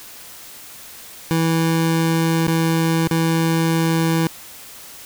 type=tone with dropouts; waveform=25% pulse; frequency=163.7 Hz; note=E3; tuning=12 cents flat; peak=-12 dBFS; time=1.31-4.27 s; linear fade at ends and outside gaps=0 ms; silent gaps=2.469-2.479 / 3.075-3.111 s; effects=white hiss -39 dBFS RMS until 5.05 s